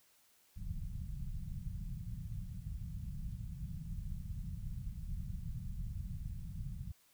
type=low-pass noise; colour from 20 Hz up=pink; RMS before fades=-42 dBFS; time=0.56-6.92 s; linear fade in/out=10 ms; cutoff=180 Hz; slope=48 dB/octave; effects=white hiss -69 dBFS RMS until 7.13 s